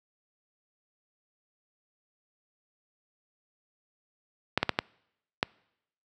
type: clicks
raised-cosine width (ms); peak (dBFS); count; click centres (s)
0.3; -7; 5; 4.576 / 4.63 / 4.693 / 4.789 / 5.429
effects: noise-tail reverb RT60 0.8 s tail -26 dB re dry + high-pass 80 Hz 12 dB/octave